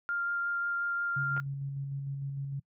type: tone with vibrato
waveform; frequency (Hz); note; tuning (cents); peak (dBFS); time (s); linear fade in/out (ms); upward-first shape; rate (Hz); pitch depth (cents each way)
sine; 1396.9; F6; 0; -29; 0.09-1.4; 0; sine; 5.6; 8
type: tone with tremolo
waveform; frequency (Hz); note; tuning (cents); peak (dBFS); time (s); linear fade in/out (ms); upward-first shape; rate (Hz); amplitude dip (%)
sine; 138.59; C#3; 0; -32; 1.16-2.6; 10; square; 6.6; 25
type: clicks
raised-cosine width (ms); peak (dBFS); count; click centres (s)
0.5; -28; 2; 1.366 / 1.377
effects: noise-tail reverb RT60 0.1 s tail -24 dB re dry